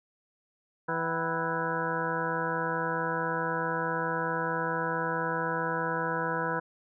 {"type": "harmonic tone with a mistuned harmonic", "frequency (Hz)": 164.6, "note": "E3", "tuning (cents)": -2, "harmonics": [1, 2, 3, 4, 5, 6, 8, 9, 10], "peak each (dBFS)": [-37, -39, -34, -42, -40, -33, -38, -35, -39], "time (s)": [0.88, 6.6], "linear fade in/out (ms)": 10, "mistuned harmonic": 5, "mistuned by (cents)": -110, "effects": []}